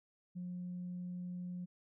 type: tone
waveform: sine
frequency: 178.8 Hz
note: F3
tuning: 41 cents sharp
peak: -39 dBFS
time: 0.35-1.66 s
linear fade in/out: 20 ms
effects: tanh soft clip ceiling -36 dBFS